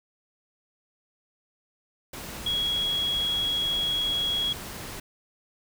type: tone in noise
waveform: sine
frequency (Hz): 3322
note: G#7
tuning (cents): 0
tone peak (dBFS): -24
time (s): 2.46-4.53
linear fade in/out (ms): 5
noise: pink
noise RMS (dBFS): -38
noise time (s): 2.13-5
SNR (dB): +11
effects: none